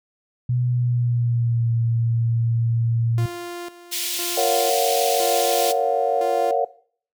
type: tone with pitch glide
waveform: sine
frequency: 123.47 to 115.87 Hz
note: B2 to A#2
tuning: 0 to -10 cents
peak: -18 dBFS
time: 0.49-3.26 s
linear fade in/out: 5 ms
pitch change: -110 cents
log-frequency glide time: 0.65-1.73 s
type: tone with tremolo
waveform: sawtooth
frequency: 348.7 Hz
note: F4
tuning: 3 cents flat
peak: -26 dBFS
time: 3.18-6.51 s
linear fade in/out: 0 ms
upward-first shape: square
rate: 0.99 Hz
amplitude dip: 75%
type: high-pass noise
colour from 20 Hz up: pink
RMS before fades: -26 dBFS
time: 3.91-5.73 s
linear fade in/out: 20 ms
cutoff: 2700 Hz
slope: 24 dB/octave
type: chord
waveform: sine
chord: Gb major seventh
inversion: first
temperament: just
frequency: 462.5 / 555 / 693.7 / 740 Hz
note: Bb4 / Db5 / F5 / Gb5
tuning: -14 / +2 / -12 / 0 cents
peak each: -23 dBFS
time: 4.37-6.65 s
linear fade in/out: 5 ms
effects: noise-tail reverb RT60 0.5 s tail -18 dB re dry